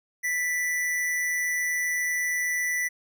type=tone with amplitude modulation; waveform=square; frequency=1975.5 Hz; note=B6; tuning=in tune; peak=-24 dBFS; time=0.23-2.89 s; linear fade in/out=20 ms; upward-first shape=sine; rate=168 Hz; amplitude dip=30%; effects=none